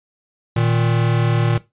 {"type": "tone pair together", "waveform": "square", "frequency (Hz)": [116.6, 155.64], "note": ["A#2", "D#3"], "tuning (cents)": [1, 1], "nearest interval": "perfect fourth", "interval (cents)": 500, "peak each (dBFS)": [-17, -21], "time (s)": [0.56, 1.58], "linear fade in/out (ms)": 5, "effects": ["noise-tail reverb RT60 0.2 s tail -17 dB re dry", "resampled to 8000 Hz"]}